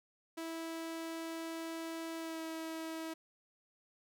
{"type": "tone with pitch glide", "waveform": "sawtooth", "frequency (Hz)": [327.6, 323.1], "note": ["E4", "E4"], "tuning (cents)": [-11, -35], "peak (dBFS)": -36, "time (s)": [0.37, 3.14], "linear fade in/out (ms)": 10, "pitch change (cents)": -24, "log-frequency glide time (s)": [2.18, 2.41], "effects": []}